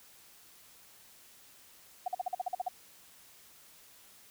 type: tone bursts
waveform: sine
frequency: 733 Hz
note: F#5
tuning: 16 cents flat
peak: -29 dBFS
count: 10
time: 2.06-2.684 s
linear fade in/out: 5 ms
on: 21 ms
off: 46 ms
effects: white hiss -58 dBFS RMS until 4.3 s